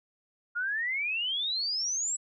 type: exponential sweep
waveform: sine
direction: up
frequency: 1396.9 to 7890 Hz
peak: -28 dBFS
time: 0.55-2.17 s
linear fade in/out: 20 ms
effects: none